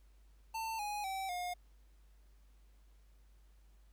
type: tone with pitch steps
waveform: square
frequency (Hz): 895 / 830.3 / 770.2 / 714.5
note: A5 / G#5 / G5 / F5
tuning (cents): +29 / -1 / -31 / +39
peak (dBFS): -38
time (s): 0.54-1.54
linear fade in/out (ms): 10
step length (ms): 250
effects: added 50 Hz sine -60 dBFS peak until 3.92 s + pink hiss -75 dBFS RMS until 3.92 s